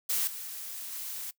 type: noise with level steps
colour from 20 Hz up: blue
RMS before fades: -29 / -40 / -38 dBFS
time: 0.09-1.31 s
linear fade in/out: 10 ms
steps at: 0.27 / 0.92 s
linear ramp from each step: 5 ms
effects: noise-tail reverb RT60 0.1 s tail -20 dB re dry